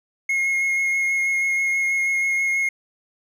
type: tone with vibrato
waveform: triangle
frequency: 2157 Hz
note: C#7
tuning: 48 cents flat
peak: -17 dBFS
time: 0.29-2.69 s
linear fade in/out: 5 ms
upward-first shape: sine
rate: 6.2 Hz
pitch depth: 12 cents each way
effects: none